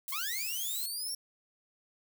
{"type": "noise", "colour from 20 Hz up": "violet", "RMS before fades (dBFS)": -38, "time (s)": [0.08, 0.86], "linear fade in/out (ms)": 0}
{"type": "linear sweep", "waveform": "15% pulse", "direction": "up", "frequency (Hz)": [1038, 5588], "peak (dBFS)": -29, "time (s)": [0.12, 1.15], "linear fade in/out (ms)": 5}
{"effects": []}